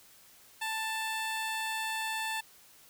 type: tone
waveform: 15% pulse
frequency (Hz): 883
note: A5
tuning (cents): +6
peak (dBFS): -26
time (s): 0.61-2.41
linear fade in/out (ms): 10
effects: white hiss -58 dBFS RMS until 2.89 s